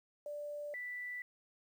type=tone pair in turn; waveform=sine; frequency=587.3 / 1975.4 Hz; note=D5 / B6; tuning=0 / 0 cents; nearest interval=octave + major sixth; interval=2100 cents; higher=second; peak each=-40 / -40 dBFS; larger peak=neither; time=0.26-0.74 / 0.74-1.22 s; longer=neither; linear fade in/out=2 ms; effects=11-bit